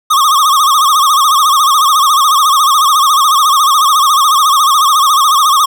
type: tone with vibrato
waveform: square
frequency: 1166 Hz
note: D6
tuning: 13 cents flat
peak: -7 dBFS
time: 0.1-5.66 s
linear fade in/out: 10 ms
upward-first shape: sine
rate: 14 Hz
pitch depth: 140 cents each way
effects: none